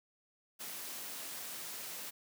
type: noise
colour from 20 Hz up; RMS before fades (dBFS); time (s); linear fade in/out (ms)
white; -44; 0.59-2.11; 20
effects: high-pass 150 Hz 12 dB/octave